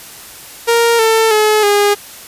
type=tone with pitch steps; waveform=sawtooth; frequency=466.2 / 446.4 / 427.5 / 409.4 Hz; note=A#4 / A4 / A4 / G#4; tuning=0 / +25 / -50 / -25 cents; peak=-5 dBFS; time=0.67-1.95 s; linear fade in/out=20 ms; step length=320 ms; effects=white hiss -34 dBFS RMS until 2.27 s + resampled to 32000 Hz